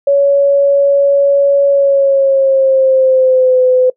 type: tone with pitch glide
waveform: sine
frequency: 561 to 508.5 Hz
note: C#5 to C5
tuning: +21 to -50 cents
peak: -6 dBFS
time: 0.07-3.9 s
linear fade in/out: 5 ms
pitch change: -171 cents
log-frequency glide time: 1.68-3.61 s
effects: noise-tail reverb RT60 0.1 s tail -22 dB re dry